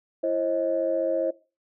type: tone cluster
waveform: sine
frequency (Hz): 335.3 / 535 / 630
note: E4 / C5 / D#5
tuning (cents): +30 / +38 / +21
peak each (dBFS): -29 / -24 / -27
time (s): 0.23-1.31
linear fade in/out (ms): 10
effects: noise-tail reverb RT60 0.3 s tail -19 dB re dry + tanh soft clip ceiling -13 dBFS